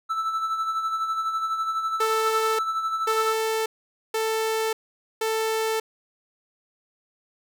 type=tone with tremolo; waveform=triangle; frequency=1318.5 Hz; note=E6; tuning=in tune; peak=-20 dBFS; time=0.09-3.34 s; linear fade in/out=20 ms; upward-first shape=sine; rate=12 Hz; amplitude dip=50%
type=tone bursts; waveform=sawtooth; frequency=442.5 Hz; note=A4; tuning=10 cents sharp; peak=-19 dBFS; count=4; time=2-5.8 s; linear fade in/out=5 ms; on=590 ms; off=480 ms
effects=none